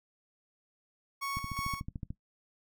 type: tone with tremolo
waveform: 30% pulse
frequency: 1108.7 Hz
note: C#6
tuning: in tune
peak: -31 dBFS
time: 1.21-1.81 s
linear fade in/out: 20 ms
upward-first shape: square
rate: 2.8 Hz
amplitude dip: 50%
type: click train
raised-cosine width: 5 ms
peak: -26 dBFS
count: 11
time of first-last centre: 1.37-2.105 s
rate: 13.6 Hz
effects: noise-tail reverb RT60 0.1 s tail -17 dB re dry